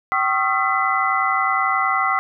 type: tone cluster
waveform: sine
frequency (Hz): 770 / 1096 / 1244 / 1355 / 2008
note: G5 / C#6 / D#6 / E6 / B6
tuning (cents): -31 / -20 / -1 / +47 / +28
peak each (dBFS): -23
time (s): 0.12-2.19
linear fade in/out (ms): 0
effects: none